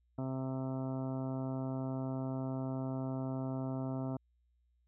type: harmonic tone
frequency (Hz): 131.7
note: C3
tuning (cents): +12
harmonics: 1 / 2 / 3 / 4 / 5 / 6 / 7 / 8 / 9 / 10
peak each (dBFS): -38 / -38 / -49 / -50 / -45 / -54 / -52 / -59 / -58 / -57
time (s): 0.18-4.17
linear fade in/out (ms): 5
effects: added 60 Hz sine -70 dBFS peak until 4.87 s